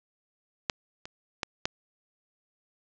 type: clicks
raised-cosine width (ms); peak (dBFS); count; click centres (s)
0.2; -8 / -23 / -12 / -9; 4; 0.698 / 1.055 / 1.432 / 1.655
effects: resampled to 16000 Hz + 8-bit